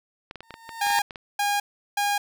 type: clicks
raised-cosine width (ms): 0.3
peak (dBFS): -21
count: 10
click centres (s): 0.311 / 0.357 / 0.406 / 0.507 / 0.541 / 0.692 / 0.867 / 0.905 / 1.108 / 1.158
type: tone with exponential growth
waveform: 30% pulse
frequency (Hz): 913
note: A#5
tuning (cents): -36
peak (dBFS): -18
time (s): 0.43-0.99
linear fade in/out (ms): 0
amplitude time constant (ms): 120
type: tone bursts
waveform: sawtooth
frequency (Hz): 815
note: G#5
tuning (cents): -33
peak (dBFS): -18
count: 3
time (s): 0.81-2.18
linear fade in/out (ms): 5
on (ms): 210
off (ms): 370
effects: none